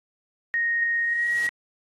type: tone with pitch glide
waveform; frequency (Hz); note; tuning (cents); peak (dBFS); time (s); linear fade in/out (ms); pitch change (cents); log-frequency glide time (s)
sine; 1864.7 to 1900.6; A#6 to A#6; 0 to +33; -21; 0.54-1.49; 0; +33; 1.05-1.29
type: noise with exponential growth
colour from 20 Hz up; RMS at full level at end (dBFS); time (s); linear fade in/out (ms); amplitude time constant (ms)
white; -35; 0.82-1.47; 2; 140
effects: low-pass 10000 Hz 12 dB/octave + AAC 32 kbps